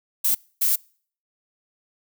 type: noise bursts at uneven times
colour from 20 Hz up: violet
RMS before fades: -20 dBFS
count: 2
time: 0.24-0.35 / 0.61-0.76 s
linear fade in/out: 10 ms
effects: noise-tail reverb RT60 0.5 s tail -26 dB re dry